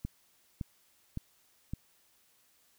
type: click train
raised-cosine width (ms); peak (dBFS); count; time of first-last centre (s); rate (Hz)
5; -23; 4; 0.05-1.735; 1.78
effects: white hiss -68 dBFS RMS until 2.78 s